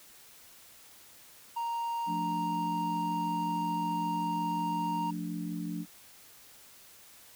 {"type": "tone", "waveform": "triangle", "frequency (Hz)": 932.3, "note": "A#5", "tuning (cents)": 0, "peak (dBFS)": -29, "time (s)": [1.56, 5.11], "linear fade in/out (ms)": 10}
{"type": "chord", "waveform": "sine", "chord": "D minor", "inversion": "first", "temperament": "equal", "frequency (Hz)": [174.61, 220, 293.7], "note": ["F3", "A3", "D4"], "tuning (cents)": [0, 0, 0], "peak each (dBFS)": [-36, -40, -38], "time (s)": [2.06, 5.86], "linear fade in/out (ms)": 50}
{"effects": ["white hiss -55 dBFS RMS until 7.35 s"]}